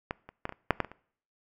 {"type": "clicks", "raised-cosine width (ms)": 0.5, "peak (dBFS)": [-16, -29, -17, -21, -28, -6, -11, -24, -30], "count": 9, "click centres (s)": [0.109, 0.29, 0.454, 0.493, 0.524, 0.707, 0.803, 0.847, 0.916], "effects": ["noise-tail reverb RT60 0.6 s tail -23 dB re dry"]}